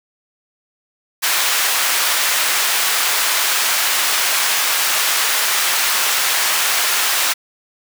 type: high-pass noise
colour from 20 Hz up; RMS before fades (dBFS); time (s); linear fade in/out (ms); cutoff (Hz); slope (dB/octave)
pink; -17; 1.22-7.34; 20; 1200; 12
effects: none